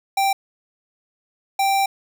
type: tone pair in turn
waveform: square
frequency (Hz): 784 / 784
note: G5 / G5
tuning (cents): 0 / 0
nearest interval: unison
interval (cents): 0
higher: neither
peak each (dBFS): -17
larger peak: neither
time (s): 0.17-0.33 / 1.59-1.86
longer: second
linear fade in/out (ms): 5
effects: none